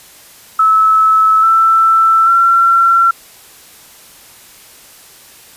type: tone with pitch steps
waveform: sine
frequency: 1301 / 1329.9 / 1359.4 Hz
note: E6 / E6 / F6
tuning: -23 / +15 / -47 cents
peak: -6 dBFS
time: 0.59-3.11 s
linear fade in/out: 5 ms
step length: 840 ms
effects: white hiss -40 dBFS RMS until 5.56 s + resampled to 32000 Hz